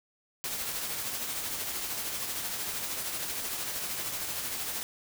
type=noise with tremolo; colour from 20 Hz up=white; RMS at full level=-33 dBFS; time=0.44-4.83 s; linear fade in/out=0 ms; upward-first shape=triangle; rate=13 Hz; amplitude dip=40%; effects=none